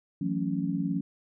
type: chord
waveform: sine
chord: F# minor seventh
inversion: third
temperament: just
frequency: 166.5 / 185 / 222 / 277.5 Hz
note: E3 / F#3 / A3 / C#4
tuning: +18 / 0 / +16 / +2 cents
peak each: -32 / -31 / -36 / -31 dBFS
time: 0.21-1.01 s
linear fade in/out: 5 ms
effects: none